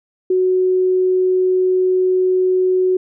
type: tone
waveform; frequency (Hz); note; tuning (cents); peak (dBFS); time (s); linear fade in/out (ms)
sine; 370; F#4; 0; -12; 0.3-2.97; 5
effects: none